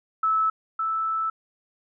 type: tone pair in turn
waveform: sine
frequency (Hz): 1305 / 1315.6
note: E6 / E6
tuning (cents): -18 / -4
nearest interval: unison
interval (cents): 14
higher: second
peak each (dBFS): -19 / -23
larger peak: first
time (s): 0.23-0.5 / 0.79-1.3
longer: second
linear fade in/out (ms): 5
effects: none